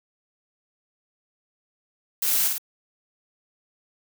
blue noise with echo, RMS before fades -24 dBFS, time 2.22-2.48 s, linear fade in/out 5 ms, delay 51 ms, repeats 2, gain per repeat -3 dB, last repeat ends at 2.582 s, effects none

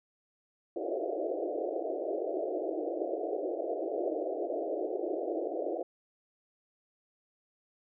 pink band-pass noise, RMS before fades -34 dBFS, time 0.76-5.83 s, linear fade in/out 5 ms, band 310 to 710 Hz, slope 96 dB/octave, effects none

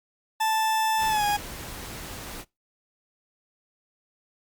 40% pulse tone with pitch glide, 880 to 825.8 Hz, A5 to G#5, 0 to -10 cents, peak -21 dBFS, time 0.4-1.37 s, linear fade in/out 10 ms, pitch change -110 cents, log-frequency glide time 1.08-1.24 s
pink noise, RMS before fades -38 dBFS, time 0.97-2.45 s, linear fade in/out 50 ms
effects noise-tail reverb RT60 0.2 s tail -22 dB re dry + Opus 48 kbps

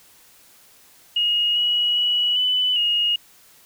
sine tone with pitch steps, 2873 / 2912 / 2931 / 2996 / 2867 Hz, F7 / F#7 / F#7 / F#7 / F7, +48 / -28 / -17 / +21 / +45 cents, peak -17 dBFS, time 1.16-3.16 s, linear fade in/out 5 ms, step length 400 ms, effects white hiss -52 dBFS RMS until 3.65 s

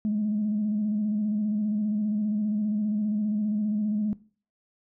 sine tone with vibrato, 211.1 Hz, G#3, 29 cents sharp, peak -22 dBFS, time 0.05-4.13 s, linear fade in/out 0 ms, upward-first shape square, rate 15 Hz, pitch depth 34 cents each way, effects noise-tail reverb RT60 0.4 s tail -19 dB re dry + tanh soft clip ceiling -19 dBFS

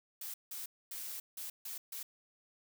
blue noise bursts at uneven times, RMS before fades -43 dBFS, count 6, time 0.21-0.34 / 0.51-0.66 / 0.91-1.2 / 1.37-1.5 / 1.65-1.78 / 1.92-2.03 s, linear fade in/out 5 ms, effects none

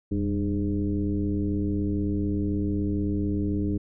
sine tone with frequency modulation, 196 Hz, G3, in tune, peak -23 dBFS, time 0.11-3.78 s, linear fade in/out 10 ms, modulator 107 Hz, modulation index 1.5, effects none

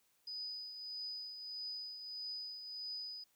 sine tone with tremolo, 4978 Hz, D#8, in tune, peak -40 dBFS, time 0.27-3.24 s, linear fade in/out 5 ms, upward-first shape triangle, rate 1.6 Hz, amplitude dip 55%, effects white hiss -75 dBFS RMS until 3.35 s

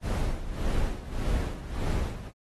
brown noise with tremolo, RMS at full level -26 dBFS, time 0.01-2.32 s, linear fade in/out 50 ms, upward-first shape sine, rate 1.7 Hz, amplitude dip 75%, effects AAC 32 kbps

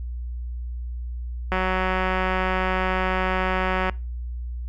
click train, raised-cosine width 0.5 ms, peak -9 dBFS, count 443, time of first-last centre 1.52-3.896 s, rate 186 Hz, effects noise-tail reverb RT60 0.3 s tail -23 dB re dry + added 60 Hz sine -28 dBFS peak until 4.68 s

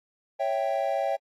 triangle chord, C# diminished, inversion none, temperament equal, 554.4 / 659.3 / 784 Hz, C#5 / E5 / G5, 0 / 0 / 0 cents, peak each -27 dBFS, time 0.39-1.17 s, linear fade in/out 20 ms, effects AAC 48 kbps

